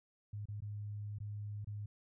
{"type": "tone with dropouts", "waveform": "sine", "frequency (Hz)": 103.83, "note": "G#2", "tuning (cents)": 0, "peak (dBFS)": -40, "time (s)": [0.33, 1.86], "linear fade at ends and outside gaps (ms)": 5, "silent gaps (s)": [[0.456, 0.485], [0.605, 0.62], [1.186, 1.202], [1.646, 1.671]], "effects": []}